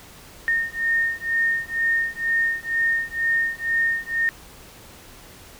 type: beating tone pair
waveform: sine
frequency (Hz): 1833 / 1835.1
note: A#6 / A#6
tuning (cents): -30 / -28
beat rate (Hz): 2.1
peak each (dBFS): -23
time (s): 0.48-4.29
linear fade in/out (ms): 0
effects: pink hiss -45 dBFS RMS until 5.59 s